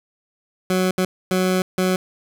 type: tone bursts at uneven times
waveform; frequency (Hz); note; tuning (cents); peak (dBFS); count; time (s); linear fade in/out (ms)
20% pulse; 185; F#3; 0; -12; 4; 0.7-0.91 / 0.98-1.05 / 1.31-1.62 / 1.78-1.96; 2
effects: none